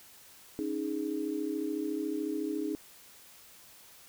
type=chord; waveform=sine; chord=C# suspended second; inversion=none; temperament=equal; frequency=277.2 / 311.1 / 415.3 Hz; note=C#4 / D#4 / G#4; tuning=0 / 0 / 0 cents; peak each=-37 / -33 / -37 dBFS; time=0.59-2.75 s; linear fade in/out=0 ms; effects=white hiss -55 dBFS RMS until 4.08 s